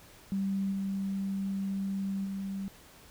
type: tone with level steps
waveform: sine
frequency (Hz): 195.1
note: G3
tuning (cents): -8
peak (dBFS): -28 / -30 / -33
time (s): 0.32-2.68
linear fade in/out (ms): 0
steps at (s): 0.71 / 2.24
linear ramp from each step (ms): 20
effects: pink hiss -55 dBFS RMS until 3.1 s